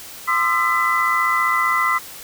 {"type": "tone cluster", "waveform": "sine", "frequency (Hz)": [1041, 1217, 1332, 2000], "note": ["C6", "D#6", "E6", "B6"], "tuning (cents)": [-9, -39, 18, 21], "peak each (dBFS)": [-21, -22, -22, -20], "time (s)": [0.27, 1.99], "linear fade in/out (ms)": 20, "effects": ["white hiss -37 dBFS RMS until 2.23 s"]}